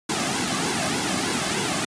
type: noise with flanger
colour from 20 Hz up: pink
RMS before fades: -24 dBFS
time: 0.09-1.85 s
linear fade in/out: 5 ms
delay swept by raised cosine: 1.6 to 2.16 ms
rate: 3.3 Hz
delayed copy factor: -0.65
effects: high-pass 150 Hz 12 dB/octave + resampled to 22050 Hz